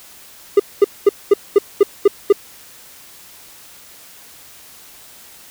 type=tone bursts; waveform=triangle; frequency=404.3 Hz; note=G#4; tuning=46 cents flat; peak=-3 dBFS; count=8; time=0.57-2.326 s; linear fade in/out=5 ms; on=27 ms; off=220 ms; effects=white hiss -42 dBFS RMS until 5.5 s